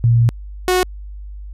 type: tone pair in turn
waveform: sine / sawtooth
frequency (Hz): 117.3 / 366.2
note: A#2 / F#4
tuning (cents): +11 / -18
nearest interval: octave + minor sixth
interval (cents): 1971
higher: second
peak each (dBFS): -9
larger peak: neither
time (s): 0.04-0.29 / 0.68-0.83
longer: first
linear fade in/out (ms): 0
effects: added 50 Hz sine -29 dBFS peak until 1.53 s + resampled to 32000 Hz